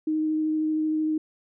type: tone with vibrato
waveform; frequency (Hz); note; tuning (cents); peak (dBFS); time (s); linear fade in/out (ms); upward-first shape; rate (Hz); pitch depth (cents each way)
sine; 311.1; D#4; 0; -22; 0.07-1.18; 5; sine; 13; 10
effects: none